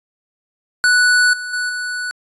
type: tone with level steps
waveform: square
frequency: 1480 Hz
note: F#6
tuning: in tune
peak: -11 / -25 / -19 / -22 dBFS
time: 0.84-2.11 s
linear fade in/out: 0 ms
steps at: 1.33 / 1.53 / 1.69 s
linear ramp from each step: 5 ms
effects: resampled to 24000 Hz